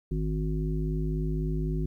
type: harmonic tone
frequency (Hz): 51.91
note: G#1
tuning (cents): 0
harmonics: 1 / 3 / 5 / 7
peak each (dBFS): -29 / -30 / -37 / -37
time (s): 0.11-1.86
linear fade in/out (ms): 5
effects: 11-bit